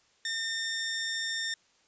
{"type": "tone", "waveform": "15% pulse", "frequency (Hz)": 1814, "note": "A#6", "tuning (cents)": -48, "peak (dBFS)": -24, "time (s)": [0.25, 1.54], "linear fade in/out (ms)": 2, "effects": ["white hiss -66 dBFS RMS until 1.87 s", "resampled to 16000 Hz"]}